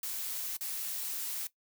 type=noise with dropouts; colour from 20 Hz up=blue; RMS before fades=-37 dBFS; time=0.03-1.47 s; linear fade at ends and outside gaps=2 ms; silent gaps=0.568-0.609 s; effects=noise-tail reverb RT60 0.1 s tail -17 dB re dry